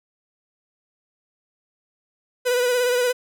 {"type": "tone with vibrato", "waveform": "45% pulse", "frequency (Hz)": 493.9, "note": "B4", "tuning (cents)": 0, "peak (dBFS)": -18, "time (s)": [2.45, 3.13], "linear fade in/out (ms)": 20, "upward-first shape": "sine", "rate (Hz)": 17, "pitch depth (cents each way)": 36, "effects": []}